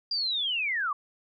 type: linear sweep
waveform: sine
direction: down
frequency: 4832 to 1096 Hz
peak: -26 dBFS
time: 0.11-0.93 s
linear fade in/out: 5 ms
effects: none